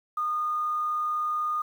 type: tone with quantisation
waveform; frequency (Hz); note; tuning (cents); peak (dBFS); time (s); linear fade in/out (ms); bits
sine; 1224; D#6; -29; -25; 0.17-1.62; 5; 9
effects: none